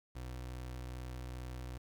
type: tone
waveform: 30% pulse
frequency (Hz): 62.4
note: B1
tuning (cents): +19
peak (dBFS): -39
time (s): 0.15-1.78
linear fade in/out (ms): 10
effects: 11-bit